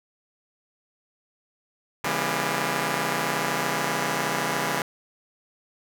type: chord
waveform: 5% pulse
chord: C# diminished seventh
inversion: none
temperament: just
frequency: 138.59 / 166.31 / 199.57 / 239.5 Hz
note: C#3 / E3 / G3 / Bb3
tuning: 0 / +16 / +31 / +47 cents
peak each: -19 dBFS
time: 2.04-4.82 s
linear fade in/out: 2 ms
effects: none